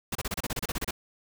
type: noise bursts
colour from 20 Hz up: pink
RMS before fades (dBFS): -31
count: 13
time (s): 0.12-0.909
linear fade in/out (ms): 5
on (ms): 33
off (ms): 30
effects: none